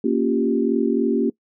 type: chord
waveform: sine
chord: G half-diminished seventh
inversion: first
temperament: equal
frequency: 233.1 / 277.2 / 349.2 / 392 Hz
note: Bb3 / Db4 / F4 / G4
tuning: 0 / 0 / 0 / 0 cents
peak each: -21 / -22 / -24 / -23 dBFS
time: 0.04-1.3 s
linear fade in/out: 5 ms
effects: noise-tail reverb RT60 0.1 s tail -22 dB re dry